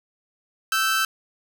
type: tone pair together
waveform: sawtooth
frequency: 1318.5 / 1548.7 Hz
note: E6 / G6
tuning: 0 / -21 cents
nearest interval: minor third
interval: 279 cents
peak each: -19 dBFS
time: 0.72-1.05 s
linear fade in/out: 2 ms
effects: none